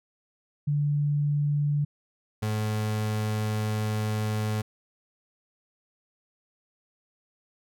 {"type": "tone pair in turn", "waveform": ["sine", "35% pulse"], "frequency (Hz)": [146, 107.5], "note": ["D3", "A2"], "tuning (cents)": [-10, -40], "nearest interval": "perfect fourth", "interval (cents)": 530, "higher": "first", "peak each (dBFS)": [-22, -24], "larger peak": "first", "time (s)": [[0.67, 1.85], [2.42, 4.62]], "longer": "second", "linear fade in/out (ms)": 10, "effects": []}